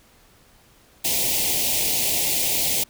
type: band-stop noise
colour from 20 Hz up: white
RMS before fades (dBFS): -22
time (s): 1.04-2.84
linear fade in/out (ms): 10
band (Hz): 870 to 2100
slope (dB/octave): 48
effects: pink hiss -55 dBFS RMS until 2.89 s